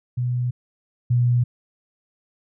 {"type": "tone pair in turn", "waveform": "sine", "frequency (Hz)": [123.47, 121.84], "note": ["B2", "B2"], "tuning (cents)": [0, -23], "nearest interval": "unison", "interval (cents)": 23, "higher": "first", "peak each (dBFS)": [-20, -15], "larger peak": "second", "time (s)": [[0.17, 0.51], [1.1, 1.44]], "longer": "neither", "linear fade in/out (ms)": 10, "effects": []}